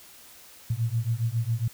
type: beating tone pair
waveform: sine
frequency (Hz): 111.8 / 119.1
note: A2 / A#2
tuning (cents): +28 / +38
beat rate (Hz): 7.3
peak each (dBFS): -27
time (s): 0.7-1.68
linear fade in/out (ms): 5
effects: white hiss -50 dBFS RMS until 1.73 s